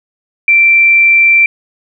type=tone; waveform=sine; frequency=2349 Hz; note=D7; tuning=in tune; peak=-4 dBFS; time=0.48-1.46 s; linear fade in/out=2 ms; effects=none